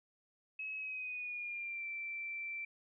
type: tone with pitch glide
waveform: sine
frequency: 2568 to 2341 Hz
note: E7 to D7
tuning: -46 to -6 cents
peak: -39 dBFS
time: 0.59-2.65 s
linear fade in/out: 5 ms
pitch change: -160 cents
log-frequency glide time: 0.76-1.86 s
effects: none